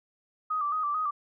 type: tone with vibrato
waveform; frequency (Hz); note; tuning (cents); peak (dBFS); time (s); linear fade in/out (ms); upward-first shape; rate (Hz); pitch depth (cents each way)
sine; 1210; D#6; -49; -26; 0.5-1.11; 10; square; 4.5; 61
effects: none